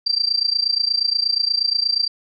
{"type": "tone with amplitude modulation", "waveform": "sine", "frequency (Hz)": 4699, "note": "D8", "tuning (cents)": 0, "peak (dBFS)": -13, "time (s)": [0.06, 2.08], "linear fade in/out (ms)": 10, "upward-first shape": "sine", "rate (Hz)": 28.4, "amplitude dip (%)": 90, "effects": []}